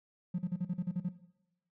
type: tone bursts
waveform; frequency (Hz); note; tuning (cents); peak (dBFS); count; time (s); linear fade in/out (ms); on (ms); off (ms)
triangle; 179.1; F3; +44; -26; 9; 0.34-1.09; 10; 46; 42
effects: noise-tail reverb RT60 0.9 s tail -18 dB re dry + tanh soft clip ceiling -27 dBFS